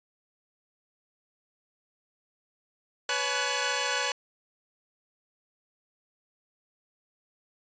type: tone cluster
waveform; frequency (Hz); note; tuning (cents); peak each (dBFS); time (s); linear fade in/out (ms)
10% pulse; 495.2 / 560 / 853 / 1482; B4 / C#5 / G#5 / F#6; +5 / +18 / +46 / +2; -24; 3.09-4.12; 2
effects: resampled to 16000 Hz

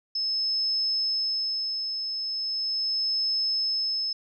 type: tone with tremolo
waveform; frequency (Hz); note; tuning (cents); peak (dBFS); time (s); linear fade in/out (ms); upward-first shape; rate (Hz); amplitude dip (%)
sine; 5210; E8; -21; -23; 0.15-4.13; 5; sine; 0.39; 45
effects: none

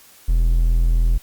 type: tone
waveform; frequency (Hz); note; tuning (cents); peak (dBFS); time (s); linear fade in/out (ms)
triangle; 41.65; E1; +19; -11; 0.28-1.18; 10
effects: white hiss -48 dBFS RMS until 1.22 s + Opus 48 kbps

